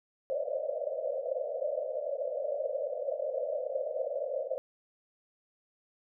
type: band-pass noise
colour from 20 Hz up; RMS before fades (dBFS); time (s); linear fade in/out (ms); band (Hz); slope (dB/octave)
pink; -34; 0.3-4.58; 0; 510 to 630; 96
effects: none